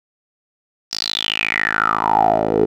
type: tone with band-pass filter sweep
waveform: 10% pulse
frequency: 54 Hz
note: A1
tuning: 32 cents flat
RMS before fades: -18 dBFS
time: 0.91-2.66 s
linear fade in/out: 20 ms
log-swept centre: 5300 to 410 Hz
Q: 8.6
effects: none